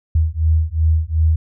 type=beating tone pair; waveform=sine; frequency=78.4 / 81.1 Hz; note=D#2 / E2; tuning=+14 / -28 cents; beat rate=2.7 Hz; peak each=-16 dBFS; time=0.15-1.36 s; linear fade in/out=5 ms; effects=none